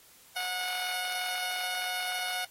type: tone with amplitude modulation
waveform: 10% pulse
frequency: 730 Hz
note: F#5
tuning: 24 cents flat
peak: -21 dBFS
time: 0.36-2.45 s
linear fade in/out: 5 ms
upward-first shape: sine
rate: 196 Hz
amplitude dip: 40%
effects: white hiss -57 dBFS RMS until 2.5 s + AAC 48 kbps